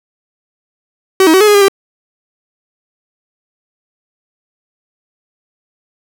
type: tone with pitch steps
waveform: 45% pulse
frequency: 380.8 / 318.5 / 378.7 / 424.4 / 414.6 / 403.3 / 393.1 Hz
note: F#4 / D#4 / F#4 / G#4 / G#4 / G4 / G4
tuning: +50 / +41 / +40 / +38 / -3 / +49 / +5 cents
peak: -5 dBFS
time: 1.2-1.683 s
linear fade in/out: 2 ms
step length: 69 ms
effects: none

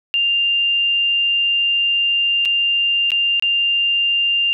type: tone with dropouts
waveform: sine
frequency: 2794 Hz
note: F7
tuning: in tune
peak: -14 dBFS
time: 0.14-4.53 s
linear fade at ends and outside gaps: 0 ms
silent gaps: 2.452-2.456 / 3.105-3.118 / 3.397-3.424 s
effects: none

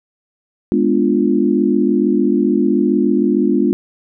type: chord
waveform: sine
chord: G# diminished seventh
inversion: none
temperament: equal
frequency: 207.7 / 246.9 / 293.7 / 349.2 Hz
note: G#3 / B3 / D4 / F4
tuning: 0 / 0 / 0 / 0 cents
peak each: -17 dBFS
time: 0.72-3.73 s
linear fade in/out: 0 ms
effects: none

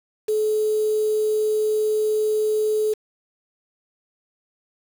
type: tone with quantisation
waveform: sine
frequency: 428.8 Hz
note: A4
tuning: 45 cents flat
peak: -18 dBFS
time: 0.28-2.94 s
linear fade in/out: 10 ms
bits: 6
effects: none

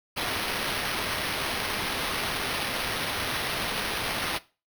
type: noise with sample-and-hold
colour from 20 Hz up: white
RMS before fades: -30 dBFS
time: 0.16-4.39 s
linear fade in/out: 20 ms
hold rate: 7350 Hz
effects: noise-tail reverb RT60 0.3 s tail -18 dB re dry

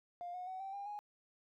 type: tone with pitch steps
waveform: triangle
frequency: 703 / 726.5 / 750.8 / 776 / 802 / 828.8 Hz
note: F5 / F#5 / F#5 / G5 / G5 / G#5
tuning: +11 / -32 / +25 / -18 / +39 / -4 cents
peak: -38 dBFS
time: 0.21-0.99 s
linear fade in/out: 0 ms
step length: 130 ms
effects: tanh soft clip ceiling -39 dBFS

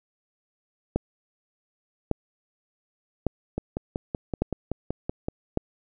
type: two click trains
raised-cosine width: 2 ms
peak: -9 / -14 dBFS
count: 5 / 10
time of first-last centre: 0.96-5.574 / 3.58-5.285 s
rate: 0.867 / 5.28 Hz
effects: none

